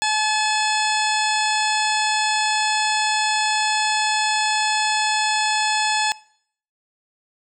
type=harmonic tone; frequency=859 Hz; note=A5; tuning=42 cents flat; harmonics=1 / 2 / 3 / 4 / 5 / 6 / 8 / 9 / 10; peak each=-22 / -25 / -27 / -28 / -29 / -30 / -31 / -32 / -32 dBFS; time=0.02-6.12 s; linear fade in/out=0 ms; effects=noise-tail reverb RT60 0.6 s tail -21 dB re dry